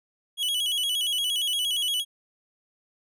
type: tone with vibrato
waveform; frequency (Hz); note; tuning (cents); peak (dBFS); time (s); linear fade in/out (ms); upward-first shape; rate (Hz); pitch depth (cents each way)
45% pulse; 3136; G7; 0; -24; 0.37-2.05; 50; square; 8.6; 89
effects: resampled to 32000 Hz